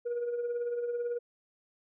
sine tone with tremolo, 478.8 Hz, A#4, 46 cents sharp, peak -26 dBFS, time 0.05-1.19 s, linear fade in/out 20 ms, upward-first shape triangle, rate 18 Hz, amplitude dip 60%, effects tanh soft clip ceiling -28 dBFS

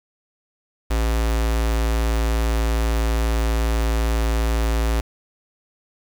square tone with notch filter, 56.1 Hz, A1, 34 cents sharp, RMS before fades -20 dBFS, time 0.9-5.01 s, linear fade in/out 10 ms, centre 120 Hz, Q 0.7, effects 7-bit

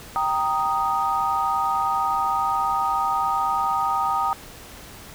sine chord, Eb major, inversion first, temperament equal, 784 / 932.3 / 1244.5 Hz, G5 / Bb5 / Eb6, 0 / 0 / 0 cents, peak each -25 / -25 / -23 dBFS, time 0.16-4.33 s, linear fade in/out 0 ms, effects pink hiss -42 dBFS RMS until 5.14 s

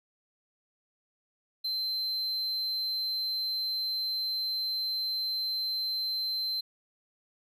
triangle tone, 4100 Hz, C8, 36 cents flat, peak -28 dBFS, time 1.64-6.61 s, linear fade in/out 10 ms, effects none

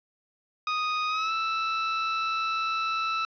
sawtooth tone with pitch glide, 1244.5 to 1318.5 Hz, D#6 to E6, 0 to 0 cents, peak -22 dBFS, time 0.67-3.25 s, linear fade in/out 2 ms, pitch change +100 cents, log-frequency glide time 1.08-1.32 s, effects resampled to 11025 Hz + 8-bit

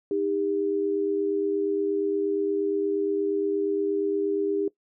sine tone pair together, 311.5 / 400 Hz, D#4 / G4, +2 / +35 cents, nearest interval major third, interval 433 cents, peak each -29 / -24 dBFS, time 0.11-4.68 s, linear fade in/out 2 ms, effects noise-tail reverb RT60 0.1 s tail -20 dB re dry

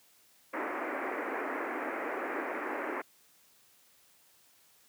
pink band-pass noise, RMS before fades -36 dBFS, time 0.53-3.02 s, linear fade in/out 10 ms, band 270 to 2200 Hz, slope 48 dB/octave, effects white hiss -64 dBFS RMS until 4.88 s + high-pass 80 Hz 12 dB/octave

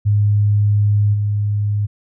sine tone with level steps, 103.5 Hz, G#2, 5 cents flat, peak -11 / -15 dBFS, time 0.05-1.87 s, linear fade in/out 20 ms, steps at 1.13 s, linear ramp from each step 20 ms, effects none

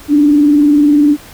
sine tone with vibrato, 293.3 Hz, D4, 2 cents flat, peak -5 dBFS, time 0.08-1.17 s, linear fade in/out 50 ms, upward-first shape square, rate 20 Hz, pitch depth 43 cents each way, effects pink hiss -36 dBFS RMS until 1.33 s

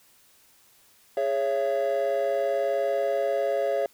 triangle chord, C# minor, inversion second, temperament equal with one note detuned, 415.3 / 554.4 / 673.1 Hz, G#4 / C#5 / E5, 0 / 0 / +36 cents, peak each -27 / -23 / -25 dBFS, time 1.17-3.86 s, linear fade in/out 2 ms, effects tanh soft clip ceiling -15 dBFS + white hiss -59 dBFS RMS until 3.93 s

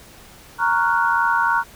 sine chord, Gb major seventh, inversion first, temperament equal, 932.3 / 1108.7 / 1396.9 / 1480 Hz, Bb5 / Db6 / F6 / Gb6, 0 / 0 / 0 / 0 cents, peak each -19 / -23 / -23 / -21 dBFS, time 0.58-1.64 s, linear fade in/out 50 ms, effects pink hiss -45 dBFS RMS until 1.75 s

